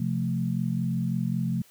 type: chord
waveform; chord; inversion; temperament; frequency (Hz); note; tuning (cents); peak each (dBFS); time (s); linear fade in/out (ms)
sine; F major; second; equal; 130.81 / 174.61 / 220; C3 / F3 / A3; 0 / 0 / 0; -29 / -28 / -30; 0-1.62; 5
effects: white hiss -57 dBFS RMS until 1.7 s